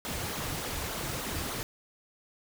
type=noise with flanger; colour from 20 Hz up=pink; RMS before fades=-35 dBFS; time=0.05-1.63 s; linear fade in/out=0 ms; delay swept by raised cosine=0.37 to 5.27 ms; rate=3.4 Hz; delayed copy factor=-0.65; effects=none